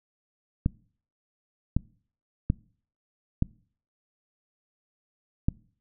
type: clicks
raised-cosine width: 5 ms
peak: -10 dBFS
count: 5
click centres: 0.661 / 1.766 / 2.501 / 3.424 / 5.485 s
effects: noise-tail reverb RT60 0.5 s tail -24 dB re dry